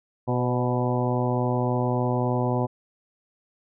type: harmonic tone with a mistuned harmonic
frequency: 123.47 Hz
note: B2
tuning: in tune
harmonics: 1 / 2 / 3 / 4 / 5 / 6 / 7 / 8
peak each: -25 / -28 / -30 / -31 / -32 / -33 / -33 / -34 dBFS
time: 0.27-2.67 s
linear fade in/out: 20 ms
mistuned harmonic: 4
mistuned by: +34 cents
effects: none